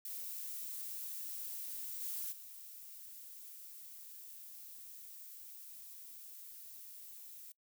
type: noise with level steps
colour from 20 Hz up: violet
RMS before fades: -44 / -41 / -52 dBFS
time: 0.05-7.52 s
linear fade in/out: 2 ms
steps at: 2 / 2.31 s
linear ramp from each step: 20 ms
effects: noise-tail reverb RT60 0.1 s tail -23 dB re dry